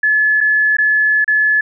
sine tone with dropouts, 1717 Hz, A6, 43 cents flat, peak -10 dBFS, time 0.03-1.61 s, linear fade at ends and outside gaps 5 ms, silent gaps 0.406-0.41 / 0.769-0.784 / 1.245-1.278 s, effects none

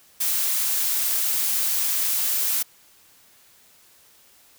blue noise, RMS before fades -23 dBFS, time 0.2-2.63 s, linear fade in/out 10 ms, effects white hiss -55 dBFS RMS until 4.58 s

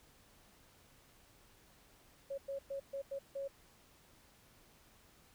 sine tone bursts at uneven times, 551 Hz, C#5, 11 cents flat, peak -38 dBFS, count 6, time 2.3-2.38 / 2.48-2.59 / 2.7-2.8 / 2.93-3.02 / 3.11-3.19 / 3.35-3.48 s, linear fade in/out 10 ms, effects pink hiss -65 dBFS RMS until 5.34 s

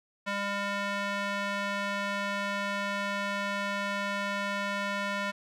square tone with band-pass filter, 201.1 Hz, G3, 44 cents sharp, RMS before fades -32 dBFS, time 0.26-5.32 s, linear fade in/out 20 ms, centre 1700 Hz, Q 0.96, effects none

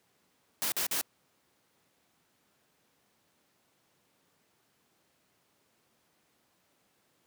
white noise bursts, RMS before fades -31 dBFS, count 3, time 0.62-1.012 s, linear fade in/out 0 ms, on 100 ms, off 46 ms, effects pink hiss -71 dBFS RMS until 7.26 s + high-pass 150 Hz 12 dB/octave

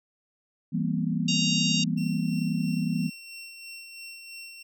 sine chord, C dominant seventh, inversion first, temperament equal with one note detuned, 164.81 / 196 / 233.1 / 255.4 Hz, E3 / G3 / Bb3 / C4, 0 / 0 / 0 / -42 cents, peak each -28 / -30 / -30 / -33 dBFS, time 0.72-3.1 s, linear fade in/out 20 ms
harmonic tone, 932.3 Hz, A#5, in tune, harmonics 3 / 4 / 5 / 6 / 7 / 8, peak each -28 / -30 / -32 / -34 / -35 / -36 dBFS, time 1.28-1.84 s, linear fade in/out 5 ms
25% pulse tone with tremolo, 2720 Hz, F7, 46 cents flat, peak -35 dBFS, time 1.97-4.63 s, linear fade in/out 10 ms, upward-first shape sine, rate 3 Hz, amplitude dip 40%
effects none

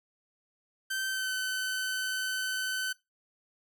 sawtooth tone with pitch glide, 1549 to 1520.6 Hz, G6 to F#6, -21 to +47 cents, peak -27 dBFS, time 0.9-2.93 s, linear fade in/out 10 ms, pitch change -32 cents, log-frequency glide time 1.09-1.32 s, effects noise-tail reverb RT60 0.2 s tail -20 dB re dry

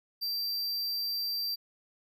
square tone, 4699 Hz, D8, in tune, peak -31 dBFS, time 0.21-1.56 s, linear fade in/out 20 ms, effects none

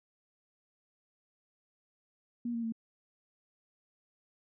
sine tone with pitch steps, 238.1 / 232.1 / 226.3 Hz, A#3 / A#3 / A3, +37 / -7 / +49 cents, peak -32 dBFS, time 2.45-2.723 s, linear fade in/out 5 ms, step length 91 ms, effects none

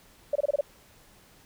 sine tone bursts, 576 Hz, D5, 34 cents flat, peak -21 dBFS, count 6, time 0.33-0.61 s, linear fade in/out 5 ms, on 25 ms, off 26 ms, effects pink hiss -57 dBFS RMS until 1.45 s

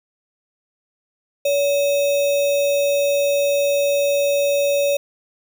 sine tone with sample-and-hold, 568 Hz, C#5, 42 cents sharp, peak -15 dBFS, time 1.45-4.97 s, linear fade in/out 5 ms, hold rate 3150 Hz, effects none

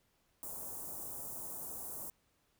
white band-stop noise, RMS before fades -44 dBFS, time 0.43-2.1 s, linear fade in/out 0 ms, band 1000 to 8000 Hz, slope 24 dB/octave, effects pink hiss -75 dBFS RMS until 2.59 s

